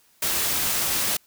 white noise, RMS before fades -24 dBFS, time 0.22-1.17 s, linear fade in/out 5 ms, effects white hiss -60 dBFS RMS until 1.26 s

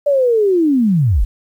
sine linear sweep, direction down, 587.3 to 34.18 Hz, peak -10 dBFS, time 0.06-1.25 s, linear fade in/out 10 ms, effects 8-bit

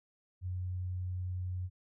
sine tone, 91.1 Hz, F#2, 26 cents flat, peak -34 dBFS, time 0.41-1.7 s, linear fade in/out 50 ms, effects none

